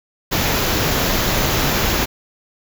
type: band-stop noise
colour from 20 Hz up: pink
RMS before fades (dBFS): -18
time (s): 0.31-2.06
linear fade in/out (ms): 20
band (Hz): 7300 to 11000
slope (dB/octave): 96
effects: none